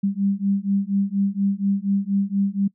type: beating tone pair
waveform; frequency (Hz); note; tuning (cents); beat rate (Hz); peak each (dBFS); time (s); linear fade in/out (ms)
sine; 196 / 200.2; G3 / G3; 0 / +37; 4.2; -22; 0.03-2.68; 10
effects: noise-tail reverb RT60 0.1 s tail -23 dB re dry